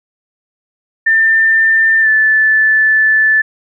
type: tone with pitch glide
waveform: sine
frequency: 1792 to 1749 Hz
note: A6 to A6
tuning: +31 to -11 cents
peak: -7 dBFS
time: 1.06-3.42 s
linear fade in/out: 10 ms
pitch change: -42 cents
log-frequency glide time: 2.01-2.08 s
effects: none